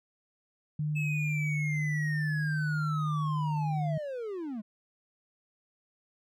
sine tone with pitch glide, 151 to 152.23 Hz, D3 to D#3, +48 to -38 cents, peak -28 dBFS, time 0.79-3.98 s, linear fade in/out 5 ms, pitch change +14 cents, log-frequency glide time 1.89-2.22 s
triangle linear sweep, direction down, 2616 to 199.8 Hz, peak -32 dBFS, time 0.95-4.62 s, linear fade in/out 20 ms
effects none

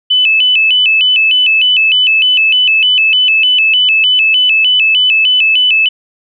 sine tone with vibrato, 2800 Hz, F7, 4 cents sharp, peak -6 dBFS, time 0.1-5.89 s, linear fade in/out 10 ms, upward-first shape square, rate 3.3 Hz, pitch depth 120 cents each way, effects none

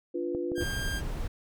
sine chord, B diminished, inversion first, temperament equal, 293.7 / 349.2 / 493.9 Hz, D4 / F4 / B4, 0 / 0 / 0 cents, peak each -36 / -31 / -36 dBFS, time 0.14-0.64 s, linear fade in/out 10 ms
clicks, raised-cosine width 2 ms, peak -24 dBFS, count 3, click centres 0.349 / 0.518 / 0.581 s
sawtooth tone, 1600 Hz, G6, 35 cents sharp, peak -30 dBFS, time 0.55-1.02 s, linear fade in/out 50 ms
brown noise, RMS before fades -33 dBFS, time 0.6-1.28 s, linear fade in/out 10 ms
effects none

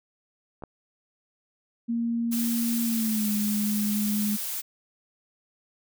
clicks, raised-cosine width 1 ms, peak -32 / -22 dBFS, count 2, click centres 0.623 / 0.637 s
sine tone with pitch glide, 233.1 to 208.9 Hz, A#3 to G#3, 0 to +10 cents, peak -24 dBFS, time 1.88-4.37 s, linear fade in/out 20 ms, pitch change -190 cents, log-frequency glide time 2.84-3.29 s
blue noise, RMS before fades -32 dBFS, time 2.31-4.62 s, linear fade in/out 20 ms
effects none

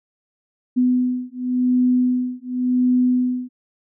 sine beating tone pair, 250 / 250.91 Hz, B3 / B3, +21 / +28 cents, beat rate 0.91 Hz, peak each -19 / -19 dBFS, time 0.76-3.49 s, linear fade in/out 20 ms, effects none

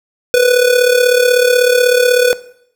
square tone with amplitude modulation, 493.9 Hz, B4, in tune, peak -5 dBFS, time 0.34-2.33 s, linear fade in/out 0 ms, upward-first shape sine, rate 36.2 Hz, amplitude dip 65%, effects noise-tail reverb RT60 0.7 s tail -18 dB re dry

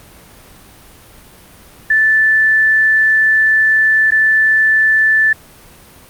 sine tone with dropouts, 1756 Hz, A6, 4 cents flat, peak -8 dBFS, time 1.9-5.33 s, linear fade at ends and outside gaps 5 ms, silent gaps 4.107-4.119 s, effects pink hiss -41 dBFS RMS until 6.09 s + Opus 32 kbps

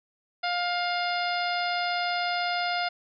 harmonic tone, 706 Hz, F5, 19 cents sharp, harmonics 1 / 2 / 3 / 4 / 5 / 6 / 7, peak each -28 / -32 / -34 / -38 / -38 / -39 / -37 dBFS, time 0.43-2.89 s, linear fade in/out 10 ms, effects none

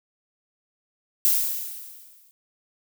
violet noise with exponential decay, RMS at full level -18 dBFS, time 1.25-2.31 s, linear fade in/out 0 ms, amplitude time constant 230 ms, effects none

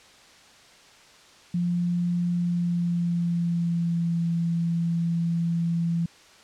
sine tone with pitch glide, 174.7 to 168.46 Hz, F3 to E3, +1 to +38 cents, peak -22 dBFS, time 1.54-6.06 s, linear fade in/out 5 ms, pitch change -63 cents, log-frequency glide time 2.31-4.21 s, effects white hiss -52 dBFS RMS until 6.43 s + low-pass 6000 Hz 12 dB/octave

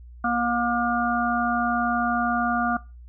harmonic tone, 238.2 Hz, A#3, 38 cents sharp, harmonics 1 / 3 / 5 / 6, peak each -26 / -26 / -26 / -26 dBFS, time 0.24-2.77 s, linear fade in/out 5 ms, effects noise-tail reverb RT60 0.3 s tail -22 dB re dry + added 60 Hz sine -41 dBFS peak until 3.08 s

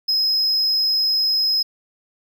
triangle tone, 5110 Hz, D#8, 45 cents sharp, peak -15 dBFS, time 0.08-1.63 s, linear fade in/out 10 ms, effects 9-bit

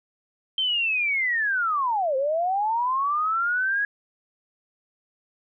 sine linear two-way sweep, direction down then up, 3143 to 515 to 1674 Hz, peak -21 dBFS, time 0.58-3.85 s, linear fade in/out 2 ms, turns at 2.16 s, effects none

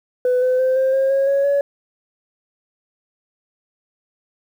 sine tone with pitch steps, 500 / 508.7 / 517.6 / 526.7 / 535.9 / 545.3 / 554.8 / 564.5 Hz, B4 / C5 / C5 / C5 / C5 / C#5 / C#5 / C#5, +21 / -49 / -19 / +11 / +41 / -29 / +1 / +31 cents, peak -12 dBFS, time 0.25-1.61 s, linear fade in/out 2 ms, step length 170 ms, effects tanh soft clip ceiling -12 dBFS + 8-bit

